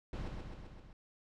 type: noise with echo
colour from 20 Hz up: brown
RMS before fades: -40 dBFS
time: 0.13-0.28 s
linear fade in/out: 2 ms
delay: 130 ms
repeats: 5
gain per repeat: -3 dB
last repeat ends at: 0.93 s
effects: low-pass 5000 Hz 12 dB/octave